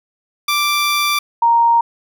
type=tone pair in turn; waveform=15% pulse / sine; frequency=1174.7 / 932.4 Hz; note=D6 / A#5; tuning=0 / 0 cents; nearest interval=major third; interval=400 cents; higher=first; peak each=-8 / -9 dBFS; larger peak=first; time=0.48-1.19 / 1.42-1.81 s; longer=first; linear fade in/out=5 ms; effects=none